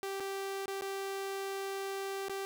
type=tone with dropouts; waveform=sawtooth; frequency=390.8 Hz; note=G4; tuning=5 cents flat; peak=-32 dBFS; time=0.03-2.45 s; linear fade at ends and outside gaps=0 ms; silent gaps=0.2-0.205 / 0.658-0.68 / 0.811-0.821 / 2.284-2.296 s; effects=none